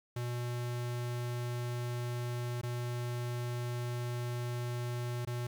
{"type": "tone with dropouts", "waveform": "square", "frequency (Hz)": 121.3, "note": "B2", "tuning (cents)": -31, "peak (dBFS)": -35, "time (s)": [0.16, 5.47], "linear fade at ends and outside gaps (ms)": 5, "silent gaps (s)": [[2.614, 2.632], [5.251, 5.271]], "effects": ["11-bit"]}